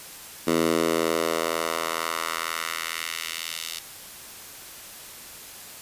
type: tone with high-pass filter sweep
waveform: 10% pulse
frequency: 82.1 Hz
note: E2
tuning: 6 cents flat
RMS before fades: -27 dBFS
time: 0.47-3.79 s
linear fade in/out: 5 ms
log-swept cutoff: 270 to 3600 Hz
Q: 1.2
effects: white hiss -42 dBFS RMS until 5.81 s + resampled to 32000 Hz